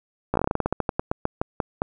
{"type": "slowing click train", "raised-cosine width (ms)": 1, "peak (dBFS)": -8, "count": 20, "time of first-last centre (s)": [0.34, 1.819], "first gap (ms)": 15, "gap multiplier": 1.16, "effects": []}